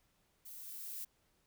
violet noise with level ramp, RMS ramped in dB -51 to -43 dBFS, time 0.45-1.05 s, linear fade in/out 10 ms, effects pink hiss -75 dBFS RMS until 1.46 s

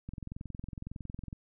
click train, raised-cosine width 5 ms, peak -28 dBFS, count 28, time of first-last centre 0.09-1.329 s, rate 21.8 Hz, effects none

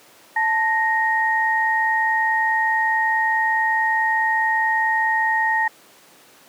sine tone pair together, 880 / 1864.7 Hz, A5 / A#6, 0 / 0 cents, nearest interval octave + minor second, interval 1300 cents, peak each -20 / -19 dBFS, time 0.36-5.68 s, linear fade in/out 5 ms, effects pink hiss -49 dBFS RMS until 6.48 s + high-pass 300 Hz 12 dB/octave

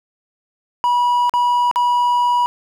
triangle tone with dropouts, 972 Hz, B5, 28 cents flat, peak -11 dBFS, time 0.84-2.46 s, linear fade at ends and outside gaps 0 ms, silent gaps 1.295-1.338 / 1.713-1.759 s, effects none

